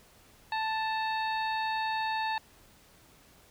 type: harmonic tone with a mistuned harmonic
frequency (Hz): 880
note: A5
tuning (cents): 0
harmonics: 1 / 2 / 3 / 4 / 5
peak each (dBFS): -30 / -36 / -40 / -42 / -44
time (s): 0.52-2.38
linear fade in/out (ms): 2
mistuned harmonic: 4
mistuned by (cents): +98
effects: pink hiss -59 dBFS RMS until 3.5 s